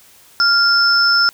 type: tone pair together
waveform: sine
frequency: 1396 / 5267 Hz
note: F6 / E8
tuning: -1 / -2 cents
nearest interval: octave + major seventh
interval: 2299 cents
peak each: -13 dBFS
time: 0.4-1.29 s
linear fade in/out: 0 ms
effects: white hiss -47 dBFS RMS until 1.33 s